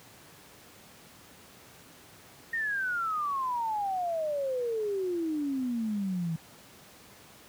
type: exponential sweep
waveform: sine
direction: down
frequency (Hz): 1864.7 to 159.5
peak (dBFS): -28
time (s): 2.53-6.36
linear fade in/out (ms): 5
effects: pink hiss -53 dBFS RMS until 7.48 s + high-pass 100 Hz 12 dB/octave